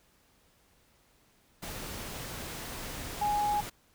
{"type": "tone in noise", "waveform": "sine", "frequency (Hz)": 830.6, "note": "G#5", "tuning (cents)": 0, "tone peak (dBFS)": -26, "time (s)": [3.21, 3.61], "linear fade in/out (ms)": 10, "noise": "pink", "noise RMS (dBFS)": -40, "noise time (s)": [1.62, 3.7], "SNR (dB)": 11, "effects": ["pink hiss -66 dBFS RMS until 3.94 s"]}